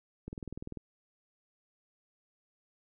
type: click train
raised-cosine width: 3 ms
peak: -27 dBFS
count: 11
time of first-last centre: 0.28-0.773 s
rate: 20.3 Hz
effects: none